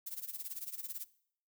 violet noise with tremolo, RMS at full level -40 dBFS, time 0.06-1.05 s, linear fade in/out 10 ms, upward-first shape sine, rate 18 Hz, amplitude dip 85%, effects noise-tail reverb RT60 0.6 s tail -19 dB re dry

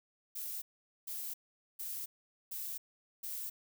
violet noise bursts, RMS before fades -41 dBFS, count 5, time 0.35-3.5 s, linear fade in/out 10 ms, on 270 ms, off 450 ms, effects none

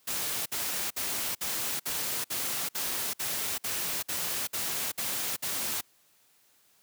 white noise bursts, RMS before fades -32 dBFS, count 13, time 0.07-5.812 s, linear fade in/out 10 ms, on 390 ms, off 56 ms, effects white hiss -65 dBFS RMS until 6.82 s + high-pass 80 Hz 12 dB/octave

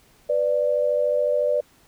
sine tone pair together, 496.2 / 590.1 Hz, B4 / D5, +8 / +8 cents, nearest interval minor third, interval 300 cents, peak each -23 / -20 dBFS, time 0.29-1.61 s, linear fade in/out 10 ms, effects pink hiss -57 dBFS RMS until 1.87 s

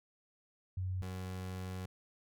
sine / 30% pulse tone pair in turn, 92.8 / 92.8 Hz, F#2 / F#2, +6 / +6 cents, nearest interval unison, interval 0 cents, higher neither, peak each -34 / -37 dBFS, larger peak first, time 0.77-1.02 / 1.02-1.86 s, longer second, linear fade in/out 5 ms, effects none

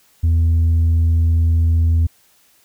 triangle tone with tanh clipping, 82.41 Hz, E2, in tune, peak -12 dBFS, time 0.23-2.07 s, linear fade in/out 10 ms, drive 7 dB, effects white hiss -55 dBFS RMS until 2.64 s

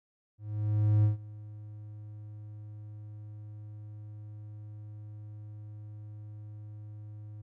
triangle tone with ADSR envelope, 105.7 Hz, G#2, 31 cents sharp, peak -18 dBFS, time 0.38-7.42 s, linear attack 660 ms, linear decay 130 ms, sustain -22 dB, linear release 10 ms, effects none

